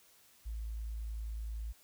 sine tone, 55 Hz, A1, in tune, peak -37 dBFS, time 0.45-1.73 s, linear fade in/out 20 ms, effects white hiss -64 dBFS RMS until 1.83 s

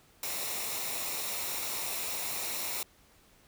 white noise with comb filter, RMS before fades -35 dBFS, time 0.23-2.83 s, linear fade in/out 2 ms, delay 0.63 ms, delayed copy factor -0.5, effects pink hiss -62 dBFS RMS until 3.47 s

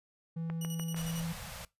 triangle tone with pitch glide, 164.81 to 166.53 Hz, E3 to E3, 0 to +18 cents, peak -32 dBFS, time 0.36-1.33 s, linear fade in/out 10 ms, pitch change +18 cents, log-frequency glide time 1.09-1.21 s
click train, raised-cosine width 0.5 ms, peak -27 dBFS, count 4, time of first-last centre 0.5-0.945 s, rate 6.74 Hz
10% pulse tone with tremolo, 2919 Hz, F#7, 24 cents flat, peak -33 dBFS, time 0.61-1.24 s, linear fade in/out 5 ms, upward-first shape square, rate 11 Hz, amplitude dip 65%
pink band-stop noise, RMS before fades -44 dBFS, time 0.96-1.65 s, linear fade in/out 2 ms, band 210 to 480 Hz, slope 96 dB/octave
effects noise-tail reverb RT60 0.2 s tail -21 dB re dry + resampled to 32000 Hz

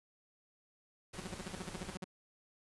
pink noise, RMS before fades -48 dBFS, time 1.13-1.97 s, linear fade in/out 10 ms
sawtooth tone bursts, 185 Hz, F#3, in tune, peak -35 dBFS, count 13, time 1.18-2.043 s, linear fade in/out 5 ms, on 23 ms, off 47 ms
effects resampled to 24000 Hz

